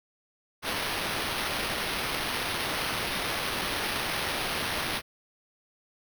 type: noise with sample-and-hold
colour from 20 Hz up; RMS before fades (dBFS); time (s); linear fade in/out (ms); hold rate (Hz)
blue; -31; 0.62-5.02; 50; 7350
effects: none